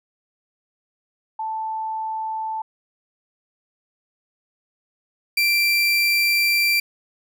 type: tone pair in turn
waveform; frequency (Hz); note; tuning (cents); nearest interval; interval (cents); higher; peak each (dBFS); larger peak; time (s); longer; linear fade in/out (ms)
sine / 30% pulse; 880 / 2356; A5 / D7; 0 / +5; octave + perfect fourth; 1705; second; -24 / -14; second; 1.39-2.62 / 5.37-6.8; second; 5
effects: none